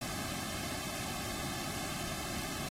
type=noise with comb filter; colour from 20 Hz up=pink; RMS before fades=-39 dBFS; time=0.01-2.69 s; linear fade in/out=5 ms; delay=2.1 ms; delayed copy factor=-1; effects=low-pass 12000 Hz 12 dB/octave + AAC 48 kbps